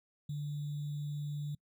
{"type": "tone with sample-and-hold", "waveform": "sine", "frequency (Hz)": 146.83, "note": "D3", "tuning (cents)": 0, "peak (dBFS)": -35, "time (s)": [0.29, 1.55], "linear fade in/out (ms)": 5, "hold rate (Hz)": 3675, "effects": ["noise-tail reverb RT60 0.1 s tail -26 dB re dry"]}